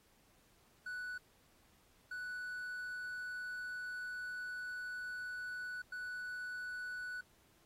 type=tone bursts at uneven times; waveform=triangle; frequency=1482 Hz; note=F#6; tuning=2 cents sharp; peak=-39 dBFS; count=3; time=0.86-1.18 / 2.11-5.82 / 5.92-7.21 s; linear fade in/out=5 ms; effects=pink hiss -70 dBFS RMS until 7.65 s + AAC 48 kbps